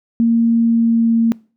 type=tone with pitch glide; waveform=sine; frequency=230.9 to 228.9 Hz; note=A#3 to A#3; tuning=-16 to -31 cents; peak=-10 dBFS; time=0.2-1.32 s; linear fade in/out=0 ms; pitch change=-15 cents; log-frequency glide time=0.58-1.2 s; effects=noise-tail reverb RT60 0.4 s tail -24 dB re dry